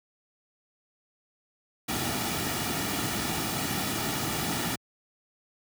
pink noise with comb filter, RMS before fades -30 dBFS, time 1.88-4.76 s, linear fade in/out 10 ms, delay 1.9 ms, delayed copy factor -0.55, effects high-pass 80 Hz 12 dB/octave

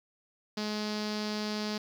sawtooth tone with low-pass filter, 211.6 Hz, G#3, 33 cents sharp, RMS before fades -34 dBFS, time 0.57-1.78 s, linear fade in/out 5 ms, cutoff 4800 Hz, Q 4.7, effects 9-bit

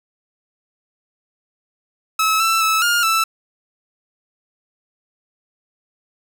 sawtooth tone with pitch steps, 1295 / 1331 / 1305 / 1414 / 1323 Hz, E6 / E6 / E6 / F6 / E6, -31 / +16 / -18 / +21 / +6 cents, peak -11 dBFS, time 2.19-3.24 s, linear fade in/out 5 ms, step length 210 ms, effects none

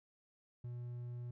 triangle tone, 121.3 Hz, B2, 31 cents flat, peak -40 dBFS, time 0.64-1.31 s, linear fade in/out 5 ms, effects none

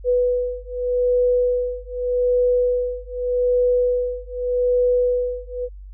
sine beating tone pair, 493.9 / 494.73 Hz, B4 / B4, 0 / +3 cents, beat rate 0.83 Hz, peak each -20 dBFS, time 0.04-5.69 s, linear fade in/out 50 ms, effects added 48 Hz sine -35 dBFS peak until 5.93 s

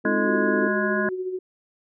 sine chord, F dominant seventh, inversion second, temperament equal, 261.6 / 311.1 / 349.2 / 440 Hz, C4 / Eb4 / F4 / A4, 0 / 0 / 0 / 0 cents, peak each -28 dBFS, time 0.04-0.69 s, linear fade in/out 20 ms
harmonic tone, 207.6 Hz, G#3, in tune, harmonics 1 / 3 / 5 / 7 / 8, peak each -26 / -28 / -31 / -29 / -27 dBFS, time 0.05-1.09 s, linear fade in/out 2 ms
sine tone with tremolo, 370 Hz, F#4, in tune, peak -24 dBFS, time 0.26-1.39 s, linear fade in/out 5 ms, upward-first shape sine, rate 14 Hz, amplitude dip 50%
effects none

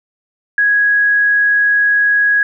sine tone, 1661.2 Hz, G#6, in tune, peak -9 dBFS, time 0.58-2.43 s, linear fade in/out 2 ms, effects none

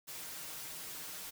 white noise with comb filter, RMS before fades -45 dBFS, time 0.07-1.31 s, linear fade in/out 20 ms, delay 6.4 ms, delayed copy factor +0.75, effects none

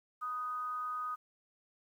sine tone with amplitude modulation, 1244.5 Hz, D#6, in tune, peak -33 dBFS, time 0.21-1.16 s, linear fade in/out 20 ms, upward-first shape sine, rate 254 Hz, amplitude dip 45%, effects 11-bit

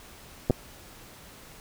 clicks, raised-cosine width 2 ms, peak -9 dBFS, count 2, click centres 0.499 / 0.507 s, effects pink hiss -49 dBFS RMS until 1.6 s

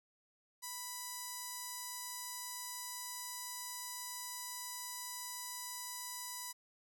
5% pulse tone with notch filter, 987.8 Hz, B5, in tune, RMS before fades -45 dBFS, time 0.62-6.53 s, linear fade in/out 20 ms, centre 2700 Hz, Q 1.1, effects none

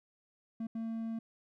triangle tone bursts at uneven times, 226 Hz, A3, 47 cents sharp, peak -33 dBFS, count 2, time 0.6-0.67 / 0.75-1.19 s, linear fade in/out 5 ms, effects none

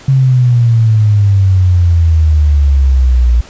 sine exponential sweep, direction down, 136 to 58.3 Hz, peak -5 dBFS, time 0.08-3.41 s, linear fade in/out 5 ms, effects pink hiss -36 dBFS RMS until 3.49 s + resampled to 16000 Hz

